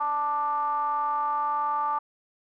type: ring-modulated tone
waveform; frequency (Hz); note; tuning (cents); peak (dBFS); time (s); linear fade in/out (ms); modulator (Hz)
triangle; 150.1; D3; +38; -19; 0-1.99; 10; 1030
effects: none